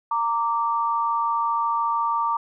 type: tone pair together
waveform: sine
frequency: 923.3 / 1169 Hz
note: A#5 / D6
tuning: -17 / -8 cents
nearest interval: major third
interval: 409 cents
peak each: -23 dBFS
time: 0.11-2.37 s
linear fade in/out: 5 ms
effects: none